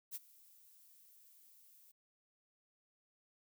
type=noise with ADSR envelope; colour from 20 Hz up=violet; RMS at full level=-41 dBFS; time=0.11-1.92 s; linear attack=44 ms; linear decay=28 ms; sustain=-23 dB; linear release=13 ms; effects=none